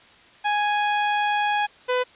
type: tone pair in turn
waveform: sawtooth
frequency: 830.6 / 500.5 Hz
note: G#5 / B4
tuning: 0 / +23 cents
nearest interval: major sixth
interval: 877 cents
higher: first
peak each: -16 dBFS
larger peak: neither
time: 0.44-1.67 / 1.88-2.04 s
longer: first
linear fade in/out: 20 ms
effects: white hiss -51 dBFS RMS until 2.15 s + resampled to 8000 Hz